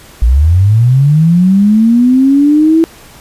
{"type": "linear sweep", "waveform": "sine", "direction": "up", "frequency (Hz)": [54, 330.5], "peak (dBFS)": -4, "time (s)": [0.22, 2.84], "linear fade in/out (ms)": 0, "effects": ["pink hiss -37 dBFS RMS until 3.2 s", "resampled to 32000 Hz"]}